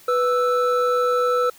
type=tone pair together; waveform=triangle; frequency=493.9 / 1318.6 Hz; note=B4 / E6; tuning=0 / 0 cents; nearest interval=octave + perfect fourth; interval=1700 cents; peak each=-17 / -19 dBFS; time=0.08-1.5 s; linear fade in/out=5 ms; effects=white hiss -49 dBFS RMS until 1.58 s